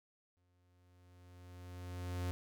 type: tone with exponential growth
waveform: 45% pulse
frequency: 89.4 Hz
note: F2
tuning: 41 cents sharp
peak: -35 dBFS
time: 0.37-2.31 s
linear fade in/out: 0 ms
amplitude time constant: 420 ms
effects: none